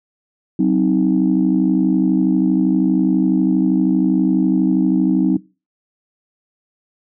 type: chord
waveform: sine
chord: C diminished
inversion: second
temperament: just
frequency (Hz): 188.37 / 261.6 / 314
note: Gb3 / C4 / Eb4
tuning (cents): +31 / 0 / +16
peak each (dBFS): -16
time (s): 0.59-5.37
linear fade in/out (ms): 5
effects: noise-tail reverb RT60 0.3 s tail -21 dB re dry + tanh soft clip ceiling -5 dBFS